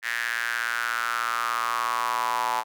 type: tone with high-pass filter sweep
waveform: square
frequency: 58.4 Hz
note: A#1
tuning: 4 cents sharp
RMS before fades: -27 dBFS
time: 0.02-2.64 s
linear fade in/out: 50 ms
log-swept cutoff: 1800 to 910 Hz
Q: 5.8
effects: none